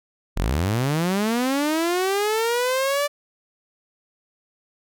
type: linear sweep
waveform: sawtooth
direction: up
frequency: 34.65 to 587.3 Hz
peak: -16 dBFS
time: 0.36-3.08 s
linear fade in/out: 20 ms
effects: none